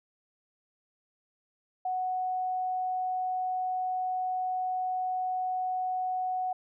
sine tone, 740 Hz, F#5, in tune, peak -28 dBFS, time 1.85-6.53 s, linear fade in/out 5 ms, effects none

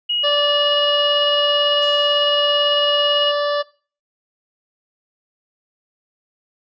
sine tone, 2892 Hz, F#7, 40 cents flat, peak -17 dBFS, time 0.09-3.32 s, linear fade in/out 10 ms
harmonic tone, 582 Hz, D5, 16 cents flat, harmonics 1 / 2 / 3 / 5 / 6 / 7 / 8 / 9, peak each -18 / -24 / -28 / -32 / -34 / -35 / -36 / -37 dBFS, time 0.23-3.63 s, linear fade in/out 20 ms
blue noise with exponential decay, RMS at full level -35 dBFS, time 1.82-2.88 s, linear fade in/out 1 ms, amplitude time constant 230 ms
effects noise-tail reverb RT60 0.4 s tail -21 dB re dry + resampled to 16000 Hz

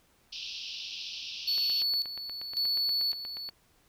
pink band-pass noise, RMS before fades -40 dBFS, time 0.32-1.83 s, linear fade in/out 10 ms, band 2600 to 5600 Hz, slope 96 dB/octave
triangle tone with tremolo, 4435 Hz, C#8, in tune, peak -25 dBFS, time 1.47-3.5 s, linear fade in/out 10 ms, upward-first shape square, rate 0.91 Hz, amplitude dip 70%
click train, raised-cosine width 0.3 ms, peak -29 dBFS, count 17, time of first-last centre 1.58-3.489 s, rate 8.38 Hz
effects pink hiss -66 dBFS RMS until 3.88 s

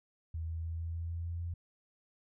sine tone with pitch steps, 81.2 / 81.81 / 82.43 / 83.05 / 83.68 / 84.31 / 84.94 / 85.58 Hz, E2 / E2 / E2 / E2 / E2 / E2 / F2 / F2, -26 / -13 / 0 / +13 / +27 / +40 / -48 / -35 cents, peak -35 dBFS, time 0.34-1.54 s, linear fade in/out 5 ms, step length 150 ms, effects none

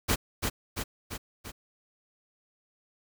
pink noise with echo, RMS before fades -25 dBFS, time 0.08-0.16 s, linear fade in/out 20 ms, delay 340 ms, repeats 4, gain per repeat -4 dB, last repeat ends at 1.52 s, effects none

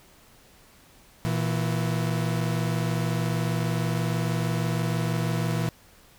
40% pulse tone pair together, 118.56 / 164.81 Hz, A#2 / E3, +30 / 0 cents, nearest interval tritone, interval 570 cents, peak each -26 dBFS, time 1.25-5.69 s, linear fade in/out 0 ms, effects pink hiss -55 dBFS RMS until 6.18 s

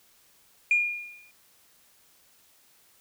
sine tone with exponential decay, 2423 Hz, D#7, 47 cents flat, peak -16 dBFS, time 0.71-1.31 s, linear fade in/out 2 ms, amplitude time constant 130 ms, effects tanh soft clip ceiling -14 dBFS + white hiss -61 dBFS RMS until 3 s

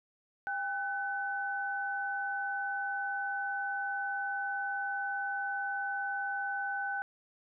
sine tone pair together, 799.4 / 1509 Hz, G5 / F#6, +34 / +34 cents, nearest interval major seventh, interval 1100 cents, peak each -36 / -34 dBFS, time 0.47-7.02 s, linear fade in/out 0 ms, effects none

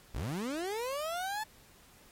30% pulse linear sweep, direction up, 36.71 to 880 Hz, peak -31 dBFS, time 0.14-1.44 s, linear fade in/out 10 ms, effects pink hiss -59 dBFS RMS until 2.11 s + MP3 64 kbps

